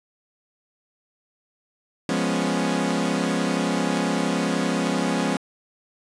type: chord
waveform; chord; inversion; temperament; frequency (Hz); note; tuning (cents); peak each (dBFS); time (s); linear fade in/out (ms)
sawtooth; C# dominant seventh; first; equal; 174.61 / 207.7 / 246.9 / 277.2; E#3 / G#3 / B3 / C#4; 0 / 0 / 0 / 0; -23; 2.09-5.37; 2
effects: resampled to 22050 Hz